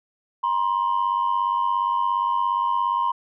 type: tone pair together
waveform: sine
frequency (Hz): 954 / 1051.2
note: A#5 / C6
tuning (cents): +40 / +8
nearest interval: major second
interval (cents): 168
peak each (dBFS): -21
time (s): 0.43-3.12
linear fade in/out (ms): 10
effects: tanh soft clip ceiling -15 dBFS